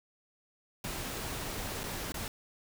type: noise with dropouts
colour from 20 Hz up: pink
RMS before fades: -38 dBFS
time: 0.84-2.28 s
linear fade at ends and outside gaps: 2 ms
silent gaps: 1.834-1.838 / 2.121-2.142 s
effects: none